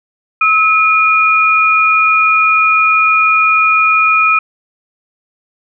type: tone pair together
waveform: sine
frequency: 1292 / 2439 Hz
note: E6 / D#7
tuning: -35 / -35 cents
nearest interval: major seventh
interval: 1100 cents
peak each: -10 dBFS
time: 0.41-4.39 s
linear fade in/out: 5 ms
effects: none